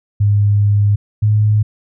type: tone pair in turn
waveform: sine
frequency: 102.6 / 106.16 Hz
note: G#2 / G#2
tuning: -21 / +38 cents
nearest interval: minor second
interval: 59 cents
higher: second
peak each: -9 dBFS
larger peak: neither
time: 0.2-0.96 / 1.22-1.63 s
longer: first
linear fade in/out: 10 ms
effects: none